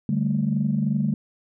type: chord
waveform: sine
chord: D suspended fourth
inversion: none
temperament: equal with one note detuned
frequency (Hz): 146.83 / 197.02 / 220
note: D3 / G3 / A3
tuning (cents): 0 / +9 / 0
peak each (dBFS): -24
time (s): 0.09-1.14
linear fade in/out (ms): 2
effects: tanh soft clip ceiling -11 dBFS